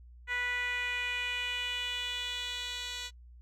10% pulse tone with band-pass filter sweep, 490.9 Hz, B4, 10 cents flat, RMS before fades -35 dBFS, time 0.27-3.11 s, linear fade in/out 50 ms, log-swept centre 1900 to 4500 Hz, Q 3.1, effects noise-tail reverb RT60 0.1 s tail -23 dB re dry + added 60 Hz sine -50 dBFS peak until 3.41 s

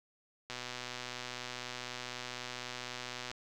click train, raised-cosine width 0.2 ms, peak -23 dBFS, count 350, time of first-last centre 0.5-3.315 s, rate 124 Hz, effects none

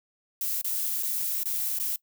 violet noise with dropouts, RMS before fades -29 dBFS, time 0.41-1.96 s, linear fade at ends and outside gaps 2 ms, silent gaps 0.614-0.644 / 1.027-1.031 / 1.434-1.456 / 1.788-1.798 s, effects noise-tail reverb RT60 0.1 s tail -22 dB re dry

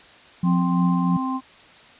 harmonic tone, 261.6 Hz, C4, in tune, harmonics 1 / 3 / 4, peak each -24 / -33 / -28 dBFS, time 0.43-1.41 s, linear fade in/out 50 ms
sine tone with tremolo, 176.7 Hz, F3, 21 cents sharp, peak -16 dBFS, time 0.43-1.17 s, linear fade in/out 5 ms, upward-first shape triangle, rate 3 Hz, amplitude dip 45%
effects white hiss -48 dBFS RMS until 1.99 s + resampled to 8000 Hz

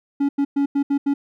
triangle tone bursts at uneven times, 281.2 Hz, C#4, 25 cents sharp, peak -14 dBFS, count 6, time 0.2-0.29 / 0.38-0.45 / 0.56-0.66 / 0.75-0.83 / 0.9-0.98 / 1.06-1.14 s, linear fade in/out 10 ms, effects none

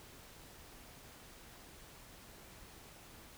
silence, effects pink hiss -56 dBFS RMS until 3.37 s

